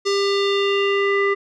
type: tone with low-pass filter sweep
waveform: square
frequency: 398.3 Hz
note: G4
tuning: 28 cents sharp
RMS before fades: -19 dBFS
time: 0.05-1.35 s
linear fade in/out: 20 ms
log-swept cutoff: 5400 to 1800 Hz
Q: 3.3
effects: none